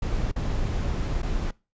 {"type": "noise with dropouts", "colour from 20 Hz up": "brown", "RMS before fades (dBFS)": -26, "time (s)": [0.02, 1.51], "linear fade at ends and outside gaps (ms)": 5, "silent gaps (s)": [[0.315, 0.36], [1.219, 1.229]], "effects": ["noise-tail reverb RT60 0.3 s tail -23 dB re dry", "resampled to 16000 Hz"]}